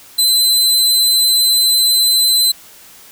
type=tone; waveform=sawtooth; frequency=4047 Hz; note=B7; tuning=42 cents sharp; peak=-7 dBFS; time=0.18-2.52 s; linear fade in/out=10 ms; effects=white hiss -41 dBFS RMS until 3.11 s